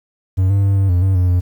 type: tone with pitch steps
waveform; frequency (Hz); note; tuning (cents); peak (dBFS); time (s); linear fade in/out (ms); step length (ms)
triangle; 93.6 / 99.1 / 98.5 / 97.3 / 88.8 / 95.7 / 90.3 / 89.2; F#2 / G2 / G2 / G2 / F2 / G2 / F#2 / F2; +20 / +19 / +9 / -12 / +29 / -41 / -42 / +37; -9; 0.37-1.41; 20; 130
effects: 8-bit